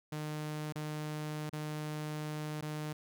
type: tone with dropouts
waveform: sawtooth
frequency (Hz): 152.2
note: D#3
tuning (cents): -38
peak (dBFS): -33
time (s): 0.12-2.93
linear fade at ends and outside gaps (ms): 5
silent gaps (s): 0.725-0.756 / 1.496-1.529 / 2.611-2.623
effects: none